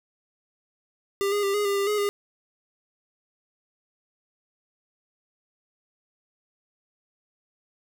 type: tone with pitch steps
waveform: square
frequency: 397.5 / 410.9 / 396 / 414.1 / 400.2 / 398 / 419.3 / 406.2 Hz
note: G4 / G#4 / G4 / G#4 / G4 / G4 / G#4 / G#4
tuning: +24 / -18 / +18 / -5 / +36 / +26 / +17 / -38 cents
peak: -23 dBFS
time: 1.21-2.09 s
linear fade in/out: 0 ms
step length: 110 ms
effects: none